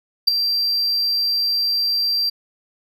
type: tone with ADSR envelope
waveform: triangle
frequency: 4713 Hz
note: D8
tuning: 5 cents sharp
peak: -5 dBFS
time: 0.27-2.3 s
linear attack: 14 ms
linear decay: 3 ms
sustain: -11 dB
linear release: 12 ms
effects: none